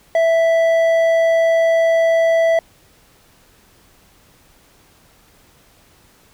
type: tone with hard clipping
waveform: sine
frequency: 659.3 Hz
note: E5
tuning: in tune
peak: -13 dBFS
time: 0.15-2.59 s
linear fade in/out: 2 ms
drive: 6 dB
effects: pink hiss -52 dBFS RMS until 6.33 s